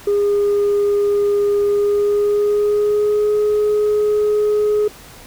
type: tone with pitch glide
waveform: sine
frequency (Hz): 408 to 420.4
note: G#4 to G#4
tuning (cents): -31 to +21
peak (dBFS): -11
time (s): 0.07-4.88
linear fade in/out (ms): 5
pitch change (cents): +52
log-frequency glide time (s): 1.66-3.35
effects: tanh soft clip ceiling -11 dBFS + pink hiss -40 dBFS RMS until 5.26 s